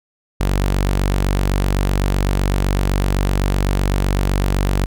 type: tone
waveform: sawtooth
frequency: 47.88 Hz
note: G1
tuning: 40 cents flat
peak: -11 dBFS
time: 0.4-4.86 s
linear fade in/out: 10 ms
effects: none